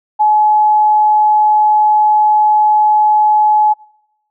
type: tone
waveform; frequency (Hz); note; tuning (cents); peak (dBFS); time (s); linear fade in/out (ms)
sine; 850; G#5; +40; -7; 0.19-3.74; 20
effects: noise-tail reverb RT60 0.8 s tail -24 dB re dry